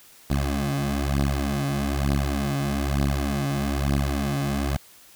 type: beating tone pair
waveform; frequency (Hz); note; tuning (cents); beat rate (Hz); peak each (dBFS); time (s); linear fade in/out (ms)
15% pulse; 69.3 / 70.4; C#2 / C#2; 0 / +27; 1.1; -19; 0.3-4.77; 5
effects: white hiss -51 dBFS RMS until 5.15 s